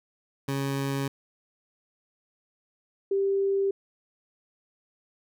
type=tone pair in turn; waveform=20% pulse / sine; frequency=137.7 / 393 Hz; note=C#3 / G4; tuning=-11 / +4 cents; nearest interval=octave + tritone; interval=1815 cents; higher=second; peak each=-22 dBFS; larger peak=neither; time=0.48-1.08 / 3.11-3.71 s; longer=neither; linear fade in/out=5 ms; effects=none